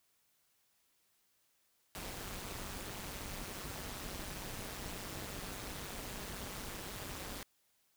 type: noise with amplitude modulation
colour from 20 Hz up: pink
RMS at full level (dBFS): -41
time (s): 1.95-7.43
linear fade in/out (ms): 0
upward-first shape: sine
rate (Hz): 198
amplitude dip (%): 75
effects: white hiss -75 dBFS RMS until 7.96 s